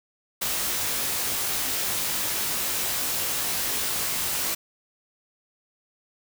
white noise with comb filter, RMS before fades -27 dBFS, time 0.41-4.55 s, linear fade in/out 10 ms, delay 19 ms, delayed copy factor +0.6, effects none

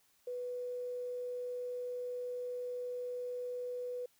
sine tone with quantisation, 493.9 Hz, B4, in tune, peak -37 dBFS, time 0.27-4.06 s, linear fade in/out 5 ms, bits 11, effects white hiss -71 dBFS RMS until 4.19 s

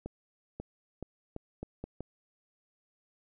accelerating click train, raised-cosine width 2 ms, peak -25 dBFS, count 7, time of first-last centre 0.06-2.006 s, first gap 540 ms, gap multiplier 0.79, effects none

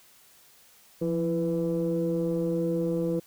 sine tone cluster, 172 / 333.5 / 496.5 Hz, F3 / E4 / B4, -26 / +20 / +9 cents, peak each -28 / -28 / -28 dBFS, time 1.01-3.2 s, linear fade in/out 10 ms, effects tanh soft clip ceiling -18 dBFS + white hiss -57 dBFS RMS until 3.26 s

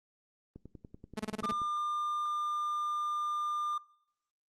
click train, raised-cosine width 3 ms, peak -34 dBFS, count 12, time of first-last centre 0.56-1.618 s, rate 10.4 Hz
sawtooth tone bursts, 215.9 Hz, A3, 33 cents flat, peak -29 dBFS, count 7, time 1.17-1.514 s, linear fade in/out 5 ms, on 26 ms, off 27 ms
triangle tone, 1200 Hz, D6, 37 cents sharp, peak -30 dBFS, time 1.43-3.78 s, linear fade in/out 5 ms
effects noise-tail reverb RT60 0.7 s tail -21 dB re dry + Opus 32 kbps

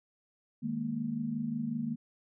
sine chord, D# suspended fourth, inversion none, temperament equal, 155.56 / 207.7 / 233.1 Hz, D#3 / G#3 / A#3, 0 / 0 / 0 cents, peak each -39 / -38 / -33 dBFS, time 0.62-1.96 s, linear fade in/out 20 ms, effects none

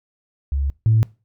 sine tone pair in turn, 69.3 / 110.75 Hz, C#2 / A2, 0 / +12 cents, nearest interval minor sixth, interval 812 cents, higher second, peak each -18 / -11 dBFS, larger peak second, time 0.52-0.7 / 0.86-1.03 s, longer first, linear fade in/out 0 ms, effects noise-tail reverb RT60 0.3 s tail -23 dB re dry + tanh soft clip ceiling -7 dBFS

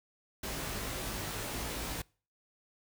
pink noise with comb filter, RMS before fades -38 dBFS, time 0.43-2.02 s, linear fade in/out 5 ms, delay 19 ms, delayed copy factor +0.85, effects noise-tail reverb RT60 0.4 s tail -25 dB re dry

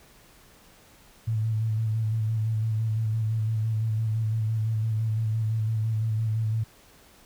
sine tone with vibrato, 110.4 Hz, A2, 6 cents sharp, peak -23 dBFS, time 1.27-6.64 s, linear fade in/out 10 ms, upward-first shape square, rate 5.9 Hz, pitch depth 27 cents each way, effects pink hiss -55 dBFS RMS until 7.25 s

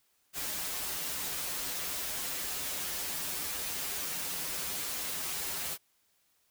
white noise with comb filter, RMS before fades -36 dBFS, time 0.33-5.78 s, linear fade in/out 50 ms, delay 8.9 ms, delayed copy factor -1, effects white hiss -72 dBFS RMS until 6.5 s

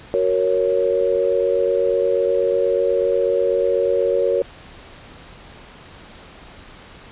sine chord, F# major, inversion none, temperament equal, 370 / 466.2 / 554.4 Hz, F#4 / A#4 / C#5, 0 / 0 / 0 cents, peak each -22 / -19 / -19 dBFS, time 0.14-4.42 s, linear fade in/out 0 ms, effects pink hiss -42 dBFS RMS until 7.11 s + resampled to 8000 Hz

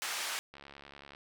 pink band-pass noise, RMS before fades -37 dBFS, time 0.02-0.39 s, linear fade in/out 0 ms, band 1100 to 10000 Hz, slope 12 dB/octave
click train, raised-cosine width 0.3 ms, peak -33 dBFS, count 44, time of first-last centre 0.54-1.149 s, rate 70.6 Hz
effects none

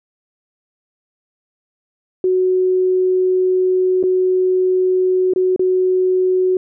sine tone with dropouts, 370 Hz, F#4, in tune, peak -12 dBFS, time 2.24-6.57 s, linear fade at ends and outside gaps 2 ms, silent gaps 4.029-4.037 / 5.336-5.36 / 5.562-5.594 s, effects none

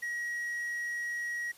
triangle tone, 1904 Hz, A#6, 36 cents sharp, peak -31 dBFS, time 0.02-1.52 s, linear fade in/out 10 ms, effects white hiss -57 dBFS RMS until 1.57 s + resampled to 32000 Hz

